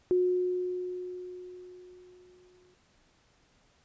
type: tone with exponential decay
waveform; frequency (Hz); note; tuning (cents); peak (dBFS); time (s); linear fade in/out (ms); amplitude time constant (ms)
sine; 362.5; F#4; -35; -21; 0.11-2.74; 0; 570
effects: pink hiss -66 dBFS RMS until 3.84 s + resampled to 16000 Hz